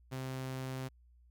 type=tone; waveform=sawtooth; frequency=130.81 Hz; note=C3; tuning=in tune; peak=-34 dBFS; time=0.11-0.89 s; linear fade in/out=20 ms; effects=added 60 Hz sine -60 dBFS peak until 1.3 s